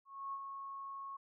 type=tone with ADSR envelope; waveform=sine; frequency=1097 Hz; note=C#6; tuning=18 cents flat; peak=-38 dBFS; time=0.05-1.17 s; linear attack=280 ms; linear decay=52 ms; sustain=-5 dB; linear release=10 ms; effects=none